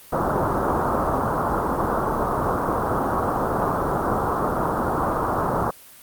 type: low-pass noise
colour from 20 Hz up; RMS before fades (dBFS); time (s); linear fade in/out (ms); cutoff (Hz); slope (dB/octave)
white; -22; 0.12-5.71; 10; 1300; 48
effects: white hiss -46 dBFS RMS until 6.02 s + Opus 32 kbps